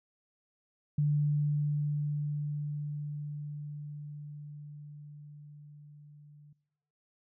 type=tone with level ramp; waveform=sine; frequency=147.4 Hz; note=D3; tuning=7 cents sharp; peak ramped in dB=-24 to -53 dBFS; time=0.98-6.53 s; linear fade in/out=5 ms; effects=noise-tail reverb RT60 1.0 s tail -22 dB re dry